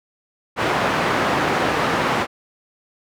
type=band-pass noise; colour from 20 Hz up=white; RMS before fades=-20 dBFS; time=0.56-2.27 s; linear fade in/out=50 ms; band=110 to 1400 Hz; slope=12 dB/octave; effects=none